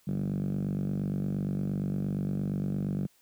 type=tone with band-pass filter; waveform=5% pulse; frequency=48.63 Hz; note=G1; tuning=13 cents flat; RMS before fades=-31 dBFS; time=0.07-3.07 s; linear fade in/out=10 ms; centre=170 Hz; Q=5.6; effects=white hiss -65 dBFS RMS until 3.21 s